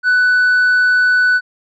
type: tone with tanh clipping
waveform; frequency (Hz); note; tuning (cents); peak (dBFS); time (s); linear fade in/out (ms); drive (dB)
sine; 1491; F#6; +13; -10; 0.03-1.41; 50; 2
effects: none